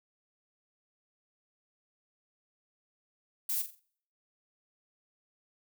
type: noise with echo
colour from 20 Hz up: violet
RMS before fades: -32 dBFS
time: 3.49-3.62 s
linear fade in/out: 5 ms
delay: 44 ms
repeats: 4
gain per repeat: -9 dB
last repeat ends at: 3.796 s
effects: noise-tail reverb RT60 0.6 s tail -25 dB re dry